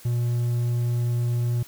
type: tone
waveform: triangle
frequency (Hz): 120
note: B2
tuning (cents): -49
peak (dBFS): -19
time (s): 0.05-1.63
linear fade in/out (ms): 5
effects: white hiss -48 dBFS RMS until 1.67 s